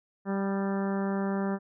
harmonic tone with a mistuned harmonic, 196 Hz, G3, in tune, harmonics 1 / 2 / 3 / 4 / 5 / 6 / 7 / 8 / 9, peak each -28 / -34 / -38 / -40 / -42 / -44 / -45 / -46 / -47 dBFS, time 0.25-1.59 s, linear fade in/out 50 ms, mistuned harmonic 6, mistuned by +29 cents, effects none

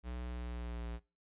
square tone with pitch glide, 61.1 to 58.37 Hz, B1 to A#1, -18 to +3 cents, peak -40 dBFS, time 0.03-1 s, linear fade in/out 50 ms, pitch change -79 cents, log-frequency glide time 0.21-0.89 s, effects noise-tail reverb RT60 0.3 s tail -22 dB re dry + resampled to 8000 Hz

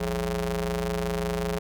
sawtooth ring-modulated tone, 123.47 Hz, B2, in tune, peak -19 dBFS, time 0-1.59 s, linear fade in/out 10 ms, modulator 296 Hz, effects none

